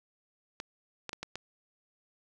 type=clicks; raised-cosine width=0.2 ms; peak=-20 dBFS; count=5; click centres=0.601 / 1.093 / 1.131 / 1.23 / 1.356 s; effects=none